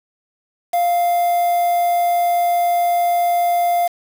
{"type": "tone with quantisation", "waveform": "triangle", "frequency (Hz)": 698.5, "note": "F5", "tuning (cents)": 0, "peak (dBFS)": -12, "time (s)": [0.73, 3.88], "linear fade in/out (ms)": 10, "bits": 5, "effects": []}